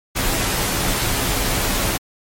pink noise with comb filter, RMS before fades -20 dBFS, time 0.15-1.98 s, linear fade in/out 20 ms, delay 13 ms, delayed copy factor -0.65, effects MP3 64 kbps

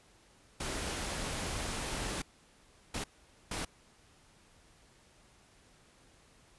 pink noise bursts at uneven times, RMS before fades -37 dBFS, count 3, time 0.6-2.22 / 2.94-3.04 / 3.51-3.65 s, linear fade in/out 5 ms, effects pink hiss -63 dBFS RMS until 6.58 s + resampled to 24000 Hz

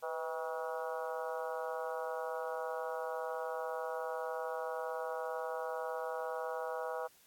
harmonic tone with a mistuned harmonic, 160 Hz, D#3, 49 cents sharp, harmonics 3 / 4 / 5 / 6 / 7 / 8 / 9, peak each -40 / -42 / -44 / -46 / -47 / -48 / -49 dBFS, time 0.02-7.08 s, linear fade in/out 20 ms, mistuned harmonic 3, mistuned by +64 cents, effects white hiss -65 dBFS RMS until 7.26 s + AAC 64 kbps

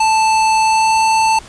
square tone with pitch glide, 880 to 885.6 Hz, A5 to A5, 0 to +11 cents, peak -11 dBFS, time 0-1.39 s, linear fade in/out 5 ms, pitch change +11 cents, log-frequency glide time 0.63-0.96 s, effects pink hiss -38 dBFS RMS until 1.48 s + resampled to 22050 Hz

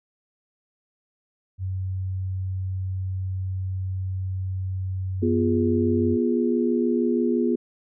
sine tone, 94 Hz, F#2, 28 cents sharp, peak -25 dBFS, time 1.58-6.18 s, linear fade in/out 50 ms
sine chord, F diminished, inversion second, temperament equal with one note detuned, 244.1 / 349.2 / 415.3 Hz, Cb4 / F4 / Ab4, -20 / 0 / 0 cents, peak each -22 / -24 / -26 dBFS, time 5.22-7.56 s, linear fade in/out 10 ms
effects none

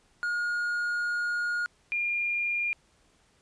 triangle / sine tone pair in turn, 1432 / 2408 Hz, F6 / D7, +43 / +43 cents, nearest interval major sixth, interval 900 cents, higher second, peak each -25 / -26 dBFS, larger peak first, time 0.23-1.66 / 1.92-2.73 s, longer first, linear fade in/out 0 ms, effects pink hiss -65 dBFS RMS until 3.41 s + resampled to 22050 Hz

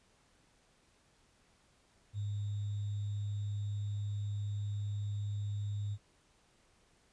sine tone with sample-and-hold, 102.6 Hz, G#2, 21 cents flat, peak -34 dBFS, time 2.13-5.98 s, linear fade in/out 50 ms, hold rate 3675 Hz, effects pink hiss -69 dBFS RMS until 7.12 s + resampled to 22050 Hz

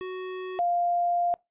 square / sine tone pair in turn, 370.8 / 698.6 Hz, F#4 / F5, +4 / 0 cents, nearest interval major seventh, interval 1096 cents, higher second, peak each -33 / -22 dBFS, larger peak second, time 0.01-0.59 / 0.59-1.34 s, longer second, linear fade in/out 0 ms, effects noise-tail reverb RT60 0.2 s tail -24 dB re dry + resampled to 8000 Hz

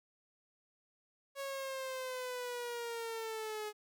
sawtooth linear sweep, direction down, 554.4 to 420 Hz, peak -35 dBFS, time 1.35-3.73 s, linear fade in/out 50 ms, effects none

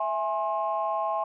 sine chord, E augmented, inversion none, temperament equal with one note detuned, 659.3 / 830.6 / 1066.6 Hz, E5 / G#5 / B#5, 0 / 0 / +33 cents, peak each -29 dBFS, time 0-1.24 s, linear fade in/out 5 ms, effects tanh soft clip ceiling -17 dBFS

